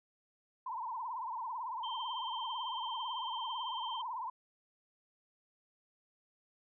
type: tone with vibrato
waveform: sine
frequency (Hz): 957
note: A#5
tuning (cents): +45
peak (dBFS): -37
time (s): 0.66-4.3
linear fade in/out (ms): 5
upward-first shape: triangle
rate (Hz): 18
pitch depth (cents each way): 180
type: tone with tremolo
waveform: sine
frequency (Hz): 3136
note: G7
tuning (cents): 0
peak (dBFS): -40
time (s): 1.83-4.02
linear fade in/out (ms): 10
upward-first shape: triangle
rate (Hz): 12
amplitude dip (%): 35
effects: none